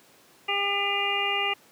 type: harmonic tone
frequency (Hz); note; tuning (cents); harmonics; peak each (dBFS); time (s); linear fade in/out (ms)
401.7; G4; +42; 1 / 2 / 3 / 5 / 6 / 7; -34 / -31 / -33 / -32 / -30 / -28; 0.48-1.54; 10
effects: pink hiss -56 dBFS RMS until 1.71 s + high-pass 200 Hz 12 dB/octave